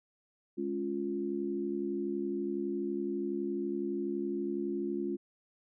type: chord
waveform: sine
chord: Db major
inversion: second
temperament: equal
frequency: 207.7 / 277.2 / 349.2 Hz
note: Ab3 / Db4 / F4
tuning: 0 / 0 / 0 cents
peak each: -38 / -37 / -34 dBFS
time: 0.57-5.17 s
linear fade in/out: 20 ms
effects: none